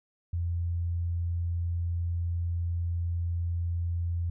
sine tone, 85.7 Hz, F2, 32 cents flat, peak -27 dBFS, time 0.33-4.3 s, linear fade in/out 5 ms, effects none

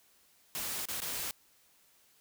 white noise with dropouts, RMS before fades -37 dBFS, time 0.55-1.31 s, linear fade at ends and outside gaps 0 ms, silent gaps 0.854-0.886 / 1.003-1.019 s, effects white hiss -66 dBFS RMS until 2.2 s

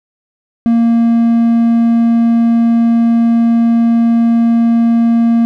triangle tone, 231.8 Hz, A#3, 10 cents flat, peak -5 dBFS, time 0.66-5.45 s, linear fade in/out 0 ms, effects none

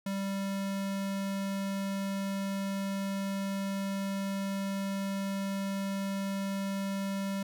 square tone, 196 Hz, G3, in tune, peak -32 dBFS, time 0.06-7.43 s, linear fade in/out 5 ms, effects none

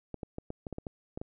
clicks, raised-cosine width 2 ms, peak -24 dBFS, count 10, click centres 0.143 / 0.232 / 0.384 / 0.504 / 0.668 / 0.727 / 0.784 / 0.868 / 1.175 / 1.215 s, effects none

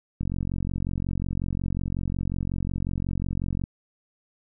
click train, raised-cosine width 5 ms, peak -16 dBFS, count 157, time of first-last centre 0.21-3.639 s, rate 45.5 Hz, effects none

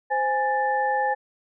sine tone cluster, 520 / 830 / 1765 Hz, C5 / G#5 / A6, -11 / -1 / +5 cents, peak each -27 / -22 / -29 dBFS, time 0.1-1.15 s, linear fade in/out 20 ms, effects none

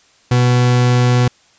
40% pulse tone, 123.47 Hz, B2, in tune, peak -9 dBFS, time 0.31-1.28 s, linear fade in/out 5 ms, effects white hiss -52 dBFS RMS until 1.58 s + resampled to 16000 Hz

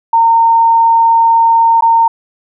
sine tone with dropouts, 916 Hz, A#5, 31 cents flat, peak -5 dBFS, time 0.13-2.08 s, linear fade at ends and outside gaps 5 ms, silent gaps 1.809-1.822 s, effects none

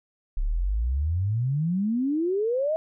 sine exponential sweep, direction up, 32.7 to 651 Hz, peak -22 dBFS, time 0.37-2.76 s, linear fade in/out 0 ms, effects none

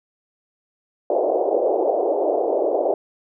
white band-pass noise, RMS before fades -20 dBFS, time 1.1-2.94 s, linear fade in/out 2 ms, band 350 to 700 Hz, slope 48 dB/octave, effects none

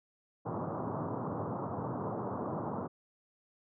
pink band-pass noise, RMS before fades -37 dBFS, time 0.45-2.88 s, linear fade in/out 20 ms, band 100 to 1200 Hz, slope 48 dB/octave, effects none

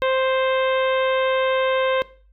harmonic tone, 524 Hz, C5, 2 cents sharp, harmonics 1 / 2 / 3 / 4 / 5 / 6 / 7, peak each -19 / -25 / -29 / -31 / -33 / -35 / -36 dBFS, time 0.02-2.02 s, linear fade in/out 0 ms, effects noise-tail reverb RT60 0.4 s tail -18 dB re dry + added 50 Hz sine -51 dBFS peak until 2.32 s

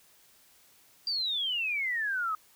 sine exponential sweep, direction down, 4775 to 1244.5 Hz, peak -28 dBFS, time 1.07-2.35 s, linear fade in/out 2 ms, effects white hiss -61 dBFS RMS until 2.55 s

